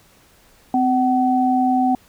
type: tone pair together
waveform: sine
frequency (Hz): 257.1 / 755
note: C4 / F#5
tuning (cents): -30 / +35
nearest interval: octave + perfect fifth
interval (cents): 1865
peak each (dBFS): -17 / -17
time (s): 0.74-1.95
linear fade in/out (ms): 2
effects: pink hiss -53 dBFS RMS until 2.08 s